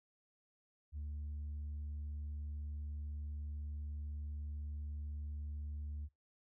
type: tone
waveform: sine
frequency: 74 Hz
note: D2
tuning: 14 cents sharp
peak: -38 dBFS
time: 0.92-6.09 s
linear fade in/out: 50 ms
effects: noise-tail reverb RT60 0.2 s tail -26 dB re dry + tanh soft clip ceiling -39 dBFS